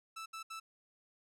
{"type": "tone bursts", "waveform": "sawtooth", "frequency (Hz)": 1318.5, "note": "E6", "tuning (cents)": 0, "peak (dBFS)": -39, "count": 3, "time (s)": [0.16, 0.6], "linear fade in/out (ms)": 10, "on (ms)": 100, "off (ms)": 70, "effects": ["low-pass 11000 Hz 12 dB/octave"]}